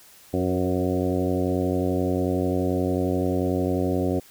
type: harmonic tone with a mistuned harmonic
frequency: 91.3 Hz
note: F#2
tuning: 23 cents flat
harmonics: 1 / 2 / 3 / 4 / 5 / 6 / 7 / 8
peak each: -28 / -29 / -26 / -28 / -31 / -31 / -35 / -36 dBFS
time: 0.33-4.2 s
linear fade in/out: 10 ms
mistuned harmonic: 5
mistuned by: +27 cents
effects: white hiss -51 dBFS RMS until 4.3 s